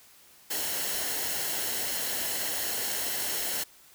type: noise with comb filter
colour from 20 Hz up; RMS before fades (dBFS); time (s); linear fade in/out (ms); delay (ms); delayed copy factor
white; -31; 0.5-3.64; 10; 0.83; -0.5
effects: white hiss -56 dBFS RMS until 3.94 s